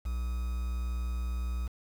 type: tone with quantisation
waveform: triangle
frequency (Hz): 60.7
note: B1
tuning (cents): -29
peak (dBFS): -28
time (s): 0.05-1.68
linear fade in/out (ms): 10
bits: 8
effects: none